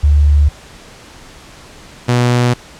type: tone pair in turn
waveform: sine / sawtooth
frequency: 73.1 / 122.23 Hz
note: D2 / B2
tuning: -7 / -17 cents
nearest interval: major sixth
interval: 890 cents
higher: second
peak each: -6 dBFS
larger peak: neither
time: 0.03-0.49 / 2.08-2.54 s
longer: neither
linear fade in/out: 10 ms
effects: pink hiss -38 dBFS RMS until 2.79 s + low-pass 8000 Hz 12 dB/octave